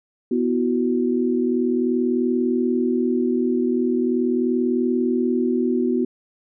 sine chord, B suspended fourth, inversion none, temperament equal, 246.9 / 329.6 / 370 Hz, B3 / E4 / F#4, 0 / 0 / 0 cents, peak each -20 / -26 / -22 dBFS, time 0.31-6.05 s, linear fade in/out 5 ms, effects none

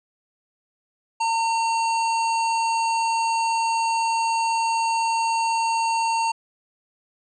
harmonic tone with a mistuned harmonic, 909 Hz, A#5, 44 cents flat, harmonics 1 / 3 / 5 / 7 / 9, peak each -20 / -30 / -34 / -37 / -39 dBFS, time 1.2-6.32 s, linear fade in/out 10 ms, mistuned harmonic 7, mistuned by +80 cents, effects none

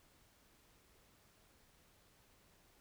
silence, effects pink hiss -69 dBFS RMS until 2.8 s

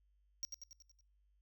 square tone with echo, 5630 Hz, F8, 13 cents sharp, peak -38 dBFS, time 0.43-0.45 s, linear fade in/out 0 ms, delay 93 ms, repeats 6, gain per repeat -5 dB, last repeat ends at 1.008 s, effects noise-tail reverb RT60 0.6 s tail -26 dB re dry + added 50 Hz sine -70 dBFS peak until 1.41 s

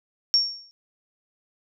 sine tone with exponential decay, 5510 Hz, F8, 24 cents flat, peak -13 dBFS, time 0.34-0.71 s, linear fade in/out 0 ms, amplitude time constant 79 ms, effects none

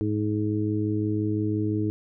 harmonic tone, 105.8 Hz, G#2, 33 cents sharp, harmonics 1 / 2 / 3 / 4, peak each -27 / -32 / -26 / -33 dBFS, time 0.01-1.9 s, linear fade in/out 0 ms, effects none

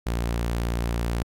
sawtooth tone, 58.27 Hz, A#1, in tune, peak -20 dBFS, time 0.06-1.23 s, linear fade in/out 10 ms, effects AAC 64 kbps

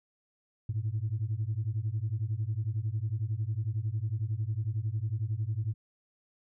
sine beating tone pair, 103.2 / 114.2 Hz, G#2 / A#2, -10 / -35 cents, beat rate 11 Hz, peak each -31 dBFS, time 0.69-5.74 s, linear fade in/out 5 ms, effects tanh soft clip ceiling -24 dBFS

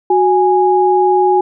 sine tone pair together, 369 / 828.4 Hz, F#4 / G#5, -5 / -5 cents, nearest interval octave + major second, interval 1400 cents, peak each -11 dBFS, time 0.1-1.41 s, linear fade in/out 5 ms, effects none

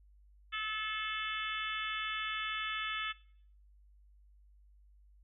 harmonic tone with a mistuned harmonic, 433 Hz, A4, 28 cents flat, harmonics 3 / 4 / 5 / 6 / 7 / 8, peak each -40 / -41 / -42 / -43 / -43 / -44 dBFS, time 0.52-3.13 s, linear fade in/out 20 ms, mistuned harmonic 6, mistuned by +24 cents, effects noise-tail reverb RT60 0.6 s tail -20 dB re dry + added 50 Hz sine -59 dBFS peak until 5.23 s

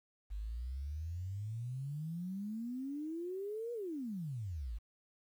sine exponential two-way sweep, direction up then down, 49 to 484.7 to 49 Hz, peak -38 dBFS, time 0.3-4.79 s, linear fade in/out 20 ms, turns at 3.73 s, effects 11-bit

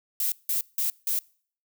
violet noise bursts, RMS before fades -26 dBFS, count 4, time 0.2-1.19 s, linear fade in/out 2 ms, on 120 ms, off 170 ms, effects noise-tail reverb RT60 0.5 s tail -25 dB re dry

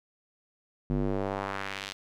square tone with band-pass filter sweep, 49 Hz, G1, in tune, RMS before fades -32 dBFS, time 0.9-1.93 s, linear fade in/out 0 ms, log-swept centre 210 to 4100 Hz, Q 1.2, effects none

